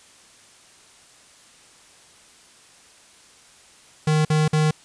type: tone bursts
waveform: square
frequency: 154.3 Hz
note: D#3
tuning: 14 cents flat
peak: -17 dBFS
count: 3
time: 4.07-4.71 s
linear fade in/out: 5 ms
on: 180 ms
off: 50 ms
effects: white hiss -51 dBFS RMS until 4.84 s + resampled to 22050 Hz